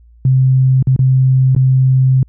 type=tone with dropouts; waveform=sine; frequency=130.81 Hz; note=C3; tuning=in tune; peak=-7 dBFS; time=0.25-2.23 s; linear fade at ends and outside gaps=2 ms; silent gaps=0.826-0.871 / 0.963-0.991 / 1.55-1.563 s; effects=added 58 Hz sine -41 dBFS peak until 2.28 s